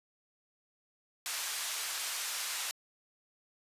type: band-pass noise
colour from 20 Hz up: white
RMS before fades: -37 dBFS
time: 1.26-2.71 s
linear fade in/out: 0 ms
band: 940 to 9300 Hz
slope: 12 dB/octave
effects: resampled to 32000 Hz